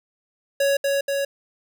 square tone with echo, 557 Hz, C#5, 8 cents sharp, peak -18 dBFS, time 0.6-0.77 s, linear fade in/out 5 ms, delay 240 ms, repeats 2, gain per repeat -2 dB, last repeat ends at 1.25 s, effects none

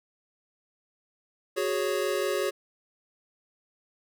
square chord, F# suspended second, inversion none, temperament equal, 370 / 415.3 / 554.4 Hz, F#4 / G#4 / C#5, 0 / 0 / 0 cents, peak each -31 dBFS, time 1.56-2.51 s, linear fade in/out 20 ms, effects none

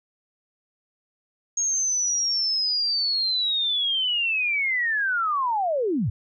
sine linear sweep, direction down, 6580 to 82.41 Hz, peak -21 dBFS, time 1.57-6.1 s, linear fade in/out 5 ms, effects none

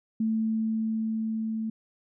sine tone with level ramp, 221.3 Hz, A3, 10 cents sharp, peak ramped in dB -23 to -28 dBFS, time 0.2-1.7 s, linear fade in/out 5 ms, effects none

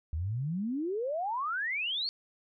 sine exponential sweep, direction up, 73.6 to 4527 Hz, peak -30 dBFS, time 0.13-2.09 s, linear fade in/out 0 ms, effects none

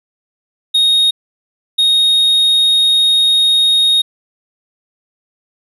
triangle tone bursts at uneven times, 3729 Hz, A#7, in tune, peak -7 dBFS, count 2, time 0.74-1.11 / 1.78-4.02 s, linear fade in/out 10 ms, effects resampled to 32000 Hz + 8-bit

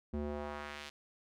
square tone with band-pass filter sweep, 73.42 Hz, D2, in tune, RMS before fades -41 dBFS, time 0.13-0.9 s, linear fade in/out 10 ms, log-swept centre 240 to 3800 Hz, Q 1, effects none

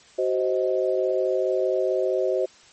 sine chord, C diminished, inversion second, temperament just, 376.7 / 523.3 / 627.9 Hz, Gb4 / C5 / Eb5, +31 / 0 / +16 cents, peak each -24 / -24 / -26 dBFS, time 0.18-2.46 s, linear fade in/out 10 ms, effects white hiss -52 dBFS RMS until 2.72 s + MP3 32 kbps

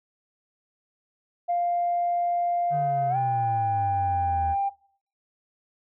sine tone with pitch glide, 698.5 to 793.1 Hz, F5 to G5, 0 to +20 cents, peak -21 dBFS, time 1.48-4.7 s, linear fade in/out 20 ms, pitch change +220 cents, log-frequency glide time 3.09-3.17 s
triangle exponential sweep, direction down, 152.5 to 78 Hz, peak -26 dBFS, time 2.7-4.56 s, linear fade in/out 50 ms
effects noise-tail reverb RT60 0.5 s tail -20 dB re dry + tanh soft clip ceiling -17 dBFS

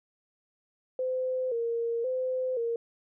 sine tone with vibrato, 488.4 Hz, B4, 19 cents flat, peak -27 dBFS, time 0.99-2.76 s, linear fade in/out 2 ms, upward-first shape square, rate 0.95 Hz, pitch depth 85 cents each way, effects none

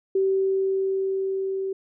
sine tone with level ramp, 385.1 Hz, G4, 31 cents flat, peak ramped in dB -18 to -25 dBFS, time 0.15-1.73 s, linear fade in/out 5 ms, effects none

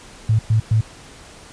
sine tone bursts, 110 Hz, A2, in tune, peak -12 dBFS, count 3, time 0.29-0.81 s, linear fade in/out 5 ms, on 100 ms, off 110 ms, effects pink hiss -42 dBFS RMS until 1.52 s + resampled to 22050 Hz

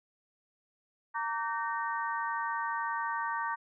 harmonic tone with a mistuned harmonic, 307.3 Hz, D#4, 21 cents flat, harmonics 3 / 4 / 5 / 6, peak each -34 / -36 / -38 / -40 dBFS, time 1.14-3.56 s, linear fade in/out 20 ms, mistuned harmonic 4, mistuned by -110 cents, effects none

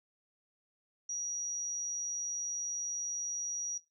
sine tone, 5770 Hz, F#8, 44 cents flat, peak -34 dBFS, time 1.09-3.78 s, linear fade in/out 5 ms, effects noise-tail reverb RT60 0.2 s tail -18 dB re dry

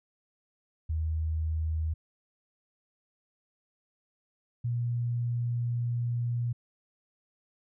sine tone pair in turn, 79.4 / 119.65 Hz, D#2 / A#2, +36 / +46 cents, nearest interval perfect fifth, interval 710 cents, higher second, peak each -27 dBFS, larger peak neither, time 0.89-1.94 / 4.64-6.53 s, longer second, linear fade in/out 10 ms, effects none

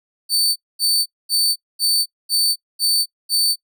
sawtooth tone bursts, 4544 Hz, C#8, 42 cents sharp, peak -12 dBFS, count 7, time 0.29-3.56 s, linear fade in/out 50 ms, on 270 ms, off 230 ms, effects noise-tail reverb RT60 0.1 s tail -26 dB re dry

